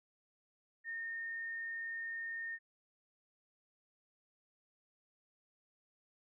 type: tone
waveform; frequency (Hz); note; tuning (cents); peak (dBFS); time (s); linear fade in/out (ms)
sine; 1831; A#6; -32; -39; 0.84-2.59; 50
effects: none